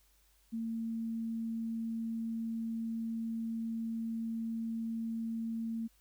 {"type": "tone", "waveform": "sine", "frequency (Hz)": 226.8, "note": "A#3", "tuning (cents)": -47, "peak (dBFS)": -34, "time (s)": [0.52, 5.88], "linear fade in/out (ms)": 20, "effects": ["added 50 Hz sine -68 dBFS peak until 6 s", "white hiss -70 dBFS RMS until 6 s"]}